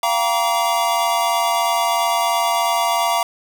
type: tone cluster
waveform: square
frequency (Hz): 690 / 773 / 946 / 1153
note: F5 / G5 / A#5 / D6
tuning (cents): -21 / -24 / +25 / -32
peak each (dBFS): -21 / -27 / -21 / -24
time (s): 0.03-3.23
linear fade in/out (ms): 2
effects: none